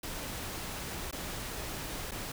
pink noise with dropouts, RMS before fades -39 dBFS, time 0.03-2.32 s, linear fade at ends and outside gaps 5 ms, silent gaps 1.112-1.126 / 2.111-2.117 s, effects none

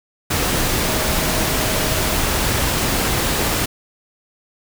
sine tone in noise, 630 Hz, D#5, 21 cents sharp, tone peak -29 dBFS, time 0.83-2.15 s, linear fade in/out 10 ms, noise pink, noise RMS -19 dBFS, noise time 0.3-3.66 s, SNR -13 dB, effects none

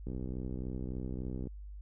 click train, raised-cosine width 3 ms, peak -27 dBFS, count 90, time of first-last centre 0.07-1.472 s, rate 63.5 Hz, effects added 50 Hz sine -43 dBFS peak until 1.81 s

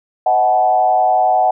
sine tone with frequency modulation, 745 Hz, F#5, 12 cents sharp, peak -10 dBFS, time 0.26-1.51 s, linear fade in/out 5 ms, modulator 111 Hz, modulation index 0.87, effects none

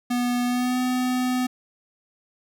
square tone with pitch glide, 244.6 to 252.1 Hz, B3 to B3, -16 to +36 cents, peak -22 dBFS, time 0.1-1.47 s, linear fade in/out 10 ms, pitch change +52 cents, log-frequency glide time 0.45-0.78 s, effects none

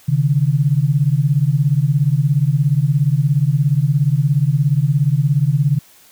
sine beating tone pair, 134.5 / 151.5 Hz, C3 / D#3, +48 / -46 cents, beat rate 17 Hz, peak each -15 dBFS, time 0.08-5.79 s, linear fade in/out 10 ms, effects white hiss -48 dBFS RMS until 6.11 s

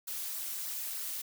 blue noise with flanger, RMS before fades -38 dBFS, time 0.07-1.22 s, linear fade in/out 10 ms, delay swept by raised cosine 0.29 to 5.79 ms, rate 3.3 Hz, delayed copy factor -0.65, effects none

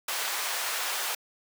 pink high-pass noise, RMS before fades -31 dBFS, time 0.08-1.15 s, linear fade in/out 5 ms, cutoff 830 Hz, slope 12 dB/octave, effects high-pass 400 Hz 12 dB/octave

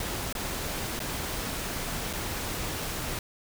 pink noise with dropouts, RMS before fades -33 dBFS, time 0-3.19 s, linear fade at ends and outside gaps 2 ms, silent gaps 0.327-0.351 / 0.993-1.001 / 2.13-2.134 s, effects none

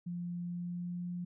sine tone with pitch glide, 174.61 to 176.64 Hz, F3 to F3, 0 to +20 cents, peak -36 dBFS, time 0.06-1.25 s, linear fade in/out 10 ms, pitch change +20 cents, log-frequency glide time 0.43-1.12 s, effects none

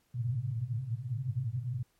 pink band-pass noise, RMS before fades -34 dBFS, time 0.14-1.83 s, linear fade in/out 5 ms, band 110 to 130 Hz, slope 96 dB/octave, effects pink hiss -72 dBFS RMS until 1.99 s + MP3 64 kbps

